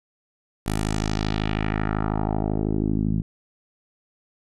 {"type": "tone with low-pass filter sweep", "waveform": "10% pulse", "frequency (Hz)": 52.8, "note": "G#1", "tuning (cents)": 29, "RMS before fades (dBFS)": -24, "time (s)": [0.66, 3.22], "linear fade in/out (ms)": 5, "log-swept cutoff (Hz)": [12000, 180], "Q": 1.9, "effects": []}